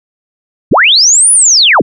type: linear two-way sweep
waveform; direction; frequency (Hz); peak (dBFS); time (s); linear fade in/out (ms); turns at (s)
sine; up then down; 35.28 to 10000 to 51.2; -3; 0.71-1.82; 10; 1.32
effects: none